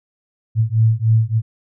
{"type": "beating tone pair", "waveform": "sine", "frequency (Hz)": [110.1, 113.5], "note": ["A2", "A#2"], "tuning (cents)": [2, -46], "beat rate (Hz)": 3.4, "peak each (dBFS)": -15, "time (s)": [0.55, 1.42], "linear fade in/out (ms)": 50, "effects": []}